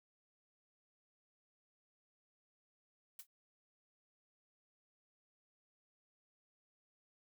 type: noise with exponential decay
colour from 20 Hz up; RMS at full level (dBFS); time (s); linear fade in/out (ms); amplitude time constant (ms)
blue; -44; 3.19-3.27; 5; 17
effects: none